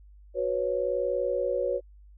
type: chord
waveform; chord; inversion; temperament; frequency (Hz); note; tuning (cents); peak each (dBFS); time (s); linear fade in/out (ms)
sine; F# suspended fourth; none; equal; 370 / 493.9 / 554.4; F#4 / B4 / C#5; 0 / 0 / 0; -32 / -29 / -28; 0.34-1.81; 50
effects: added 50 Hz sine -49 dBFS peak until 2.17 s